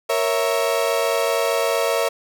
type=chord; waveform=35% pulse; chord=A# diminished; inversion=none; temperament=equal; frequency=466.2 / 554.4 / 659.3 Hz; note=A#4 / C#5 / E5; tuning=0 / 0 / 0 cents; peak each=-21 dBFS; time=0.09-2.09 s; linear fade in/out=10 ms; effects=none